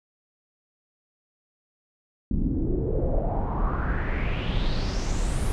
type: noise with low-pass filter sweep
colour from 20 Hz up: brown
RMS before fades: -25 dBFS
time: 2.31-5.52 s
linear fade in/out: 0 ms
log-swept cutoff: 220 to 11000 Hz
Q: 4.3
effects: none